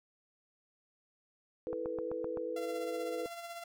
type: chord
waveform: sine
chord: E suspended fourth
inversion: none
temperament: just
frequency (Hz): 329.6 / 439.5 / 494.4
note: E4 / A4 / B4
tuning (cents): 0 / -2 / +2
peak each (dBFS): -42 / -41 / -37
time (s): 1.67-3.26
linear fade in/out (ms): 0
type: click train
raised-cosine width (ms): 1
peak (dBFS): -28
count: 6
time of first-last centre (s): 1.73-2.373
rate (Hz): 7.78
type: tone with tremolo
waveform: sawtooth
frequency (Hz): 684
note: F5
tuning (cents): -36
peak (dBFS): -37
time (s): 2.56-3.64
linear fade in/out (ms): 5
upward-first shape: sine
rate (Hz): 16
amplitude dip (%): 45
effects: none